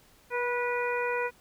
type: harmonic tone with a mistuned harmonic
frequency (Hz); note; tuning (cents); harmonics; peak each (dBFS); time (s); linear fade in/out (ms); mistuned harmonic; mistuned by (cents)
488.7; B4; -18; 1 / 2 / 3 / 4 / 5; -30 / -33 / -35 / -37 / -36; 0.3-1.31; 50; 1; -15
effects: pink hiss -60 dBFS RMS until 1.4 s